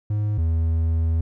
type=tone pair in turn; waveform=triangle; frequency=105 / 81.47 Hz; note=G#2 / E2; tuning=+19 / -20 cents; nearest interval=major third; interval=439 cents; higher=first; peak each=-18 / -16 dBFS; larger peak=second; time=0.1-0.38 / 0.38-1.21 s; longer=second; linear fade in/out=5 ms; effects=none